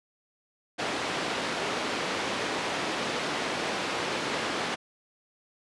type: band-pass noise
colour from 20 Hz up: pink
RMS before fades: -31 dBFS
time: 0.78-4.76 s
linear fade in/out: 20 ms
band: 280 to 4200 Hz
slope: 12 dB/octave
effects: resampled to 24000 Hz